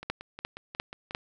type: two click trains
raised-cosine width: 0.3 ms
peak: -13 / -24 dBFS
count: 4 / 7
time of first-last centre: 0.1-1.149 / 0.03-1.109 s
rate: 2.86 / 5.56 Hz
effects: none